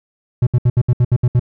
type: tone bursts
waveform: triangle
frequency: 122.4 Hz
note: B2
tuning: 15 cents flat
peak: -7 dBFS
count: 9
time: 0.42-1.396 s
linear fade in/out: 5 ms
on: 48 ms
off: 68 ms
effects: none